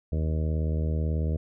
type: harmonic tone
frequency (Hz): 78.3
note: D#2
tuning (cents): +11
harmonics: 1 / 2 / 3 / 4 / 5 / 6 / 7 / 8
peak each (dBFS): -25 / -31 / -38 / -41 / -42 / -40 / -44 / -45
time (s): 0.12-1.37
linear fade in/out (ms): 5
effects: none